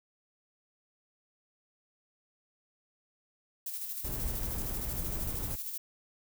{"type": "noise with tremolo", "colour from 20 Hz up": "violet", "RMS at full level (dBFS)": -37, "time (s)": [3.66, 5.78], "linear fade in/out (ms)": 5, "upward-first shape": "square", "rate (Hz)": 13, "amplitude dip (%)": 40}
{"type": "noise", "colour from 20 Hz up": "brown", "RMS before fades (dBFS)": -37, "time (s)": [4.04, 5.56], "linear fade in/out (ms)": 10}
{"effects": []}